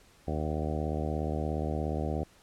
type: harmonic tone with a mistuned harmonic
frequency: 77 Hz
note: D#2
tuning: 17 cents flat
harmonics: 1 / 2 / 3 / 4 / 5 / 6 / 7 / 8 / 9 / 10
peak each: -33 / -36 / -38 / -39 / -40 / -41 / -41 / -42 / -43 / -43 dBFS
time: 0.27-2.24 s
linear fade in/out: 10 ms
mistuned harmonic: 10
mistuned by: -17 cents
effects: pink hiss -60 dBFS RMS until 2.42 s + low-pass 11000 Hz 12 dB/octave